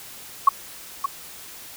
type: tone with echo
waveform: sine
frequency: 1108.7 Hz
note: C#6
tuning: in tune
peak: -8 dBFS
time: 0.47-0.49 s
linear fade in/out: 5 ms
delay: 570 ms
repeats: 1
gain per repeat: -10 dB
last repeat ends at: 1.06 s
effects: white hiss -41 dBFS RMS until 1.76 s